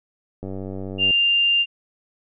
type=click train; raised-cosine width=2 ms; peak=-19 dBFS; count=66; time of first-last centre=0.43-1.107 s; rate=96 Hz
type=tone; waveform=sine; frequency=2794 Hz; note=F7; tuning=in tune; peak=-15 dBFS; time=0.98-1.66 s; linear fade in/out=50 ms
effects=none